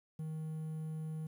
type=tone with quantisation; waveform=triangle; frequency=157.3 Hz; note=D#3; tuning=19 cents sharp; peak=-36 dBFS; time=0.19-1.27 s; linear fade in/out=5 ms; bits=11; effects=none